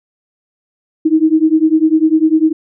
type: beating tone pair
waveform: sine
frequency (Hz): 311.1 / 321.1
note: D#4 / E4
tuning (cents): 0 / -45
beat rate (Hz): 10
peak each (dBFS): -11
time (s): 1.05-2.53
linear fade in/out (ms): 10
effects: none